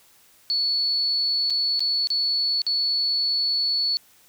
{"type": "tone with dropouts", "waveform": "sine", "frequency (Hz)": 4425, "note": "C#8", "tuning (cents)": -4, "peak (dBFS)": -20, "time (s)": [0.5, 3.97], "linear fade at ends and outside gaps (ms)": 0, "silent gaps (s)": [[1.5, 1.505], [1.794, 1.805], [2.072, 2.103], [2.618, 2.666]], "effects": ["white hiss -56 dBFS RMS until 4.28 s"]}